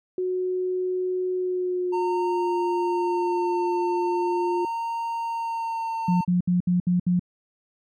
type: tone with pitch glide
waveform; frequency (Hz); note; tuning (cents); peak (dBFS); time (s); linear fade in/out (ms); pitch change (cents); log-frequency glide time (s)
sine; 367.3 to 351.9; F#4 to F4; -13 to +13; -23; 0.18-4.65; 2; -74; 1.34-2.57
type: tone with vibrato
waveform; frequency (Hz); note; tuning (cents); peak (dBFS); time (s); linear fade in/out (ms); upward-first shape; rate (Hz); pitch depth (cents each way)
triangle; 913; A#5; -36; -24; 1.92-6.25; 20; sine; 0.4; 19
type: tone bursts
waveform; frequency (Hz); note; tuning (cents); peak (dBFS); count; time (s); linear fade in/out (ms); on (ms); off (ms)
sine; 178.3; F3; +36; -18; 6; 6.08-7.195; 5; 130; 67
effects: none